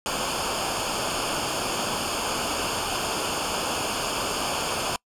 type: noise with comb filter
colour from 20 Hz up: pink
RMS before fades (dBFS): -27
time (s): 0.06-4.96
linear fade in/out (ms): 0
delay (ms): 0.51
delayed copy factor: -0.8
effects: noise-tail reverb RT60 0.1 s tail -26 dB re dry + low-pass 10000 Hz 12 dB/octave